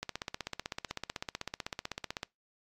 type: click train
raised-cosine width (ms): 0.2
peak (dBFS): -18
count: 36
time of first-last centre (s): 0.03-2.231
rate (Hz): 15.9
effects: noise-tail reverb RT60 0.2 s tail -25 dB re dry + AAC 48 kbps